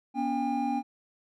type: tone cluster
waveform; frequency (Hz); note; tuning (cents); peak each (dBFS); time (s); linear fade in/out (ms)
triangle; 243.1 / 283.6 / 804; B3 / C#4 / G5; -27 / +40 / +44; -29 / -30 / -28; 0.14-0.83; 50
effects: none